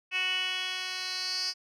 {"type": "tone with band-pass filter sweep", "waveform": "10% pulse", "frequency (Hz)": 370, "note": "F#4", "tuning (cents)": 0, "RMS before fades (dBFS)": -32, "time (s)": [0.11, 1.54], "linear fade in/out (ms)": 50, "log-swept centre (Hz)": [2700, 4800], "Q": 8.5, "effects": []}